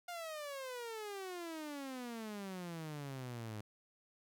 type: exponential sweep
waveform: sawtooth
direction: down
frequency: 713 to 103.83 Hz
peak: -39 dBFS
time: 0.08-3.61 s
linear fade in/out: 5 ms
effects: none